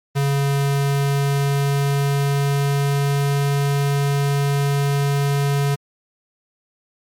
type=tone with pitch glide; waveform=square; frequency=140 to 141.14 Hz; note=C#3 to C#3; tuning=+18 to +32 cents; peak=-17 dBFS; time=0.15-5.76 s; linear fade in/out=20 ms; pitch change=+14 cents; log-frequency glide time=0.34-3.48 s; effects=MP3 96 kbps